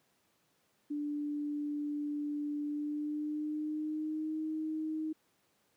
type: tone with pitch glide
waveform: sine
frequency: 293.7 to 313 Hz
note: D4 to D#4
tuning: 0 to +10 cents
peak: -33 dBFS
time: 0.9-5.13 s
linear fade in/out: 10 ms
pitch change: +110 cents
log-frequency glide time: 2.64-4.39 s
effects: pink hiss -73 dBFS RMS until 5.76 s + high-pass 150 Hz 12 dB/octave